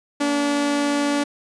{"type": "tone pair together", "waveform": "sawtooth", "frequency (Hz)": [234, 288.1], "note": ["A#3", "D4"], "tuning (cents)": [7, -33], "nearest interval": "major third", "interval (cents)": 360, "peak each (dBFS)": [-27, -15], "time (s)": [0.2, 1.24], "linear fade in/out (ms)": 10, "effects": ["resampled to 22050 Hz"]}